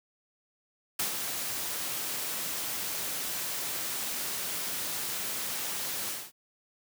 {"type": "noise with ADSR envelope", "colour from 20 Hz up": "white", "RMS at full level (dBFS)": -29, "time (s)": [0.99, 6.32], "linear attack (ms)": 6, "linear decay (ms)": 110, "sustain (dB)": -5, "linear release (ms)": 230, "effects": ["high-pass 100 Hz 12 dB/octave"]}